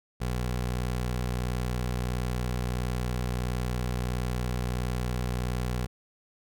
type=tone; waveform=20% pulse; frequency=61.5 Hz; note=B1; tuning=7 cents flat; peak=-23 dBFS; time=0.2-5.87 s; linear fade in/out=20 ms; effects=none